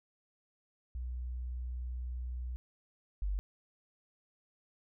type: tone pair in turn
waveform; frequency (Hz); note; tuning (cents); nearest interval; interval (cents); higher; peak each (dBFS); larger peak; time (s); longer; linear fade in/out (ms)
sine; 61.74 / 49; B1 / G1; 0 / 0; major third; 400; first; -36 / -31; second; 0.95-2.56 / 3.22-3.39; first; 0
effects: none